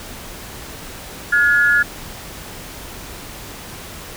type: tone pair together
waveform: sine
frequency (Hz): 1430 / 1697.6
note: F6 / G#6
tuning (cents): +41 / +38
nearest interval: minor third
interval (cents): 297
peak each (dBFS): -14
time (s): 1.32-1.83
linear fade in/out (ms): 10
effects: pink hiss -34 dBFS RMS until 4.16 s